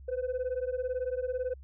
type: beating tone pair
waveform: sine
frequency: 496.9 / 514.9 Hz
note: B4 / C5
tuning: +11 / -28 cents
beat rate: 18 Hz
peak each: -31 / -31 dBFS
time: 0.08-1.54 s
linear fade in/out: 10 ms
effects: tanh soft clip ceiling -27 dBFS + added 67 Hz sine -46 dBFS peak until 1.63 s